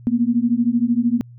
sine beating tone pair, 231.3 / 244.3 Hz, A#3 / B3, -13 / -19 cents, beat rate 13 Hz, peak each -18 dBFS, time 0.07-1.21 s, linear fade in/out 0 ms, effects added 120 Hz sine -39 dBFS peak until 1.38 s

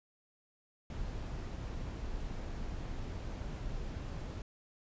brown noise, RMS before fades -40 dBFS, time 0.9-4.42 s, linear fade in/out 2 ms, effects resampled to 16000 Hz

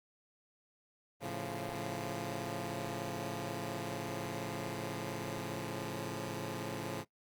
10% pulse chord, A augmented, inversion none, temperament equal with one note detuned, 110 / 138.59 / 173.21 Hz, A2 / C#3 / E#3, 0 / 0 / -14 cents, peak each -34 dBFS, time 1.2-7.05 s, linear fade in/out 50 ms, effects noise-tail reverb RT60 0.1 s tail -18 dB re dry + Opus 32 kbps

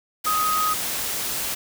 sine tone in noise, 1255 Hz, D#6, 15 cents sharp, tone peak -20 dBFS, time 0.26-0.74 s, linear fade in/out 10 ms, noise white, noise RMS -27 dBFS, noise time 0.24-1.55 s, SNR +4 dB, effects none

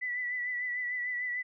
sine tone with vibrato, 1975.5 Hz, B6, in tune, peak -31 dBFS, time 0.01-1.43 s, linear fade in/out 20 ms, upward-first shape triangle, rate 6.7 Hz, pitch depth 40 cents each way, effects none

